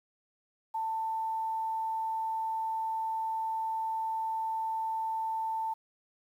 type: tone with quantisation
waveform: sine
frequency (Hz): 890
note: A5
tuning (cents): +20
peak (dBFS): -30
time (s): 0.74-5.74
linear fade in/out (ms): 10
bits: 10
effects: none